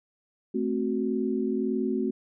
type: chord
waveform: sine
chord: F# diminished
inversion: first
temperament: equal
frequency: 220 / 261.6 / 370 Hz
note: A3 / C4 / F#4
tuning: 0 / 0 / 0 cents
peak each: -29 dBFS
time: 0.54-2.11 s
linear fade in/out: 10 ms
effects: none